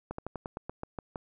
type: slowing click train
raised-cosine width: 1 ms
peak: -22 dBFS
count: 10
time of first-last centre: 0.11-1.158 s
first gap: 74 ms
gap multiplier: 1.11
effects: none